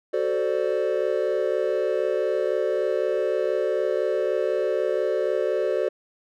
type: chord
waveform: triangle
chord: D dominant seventh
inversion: first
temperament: equal with one note detuned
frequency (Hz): 373.9 / 440 / 523.3 / 587.3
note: F#4 / A4 / C5 / D5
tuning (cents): +18 / 0 / 0 / 0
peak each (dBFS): -25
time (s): 0.13-5.89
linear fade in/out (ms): 10
effects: none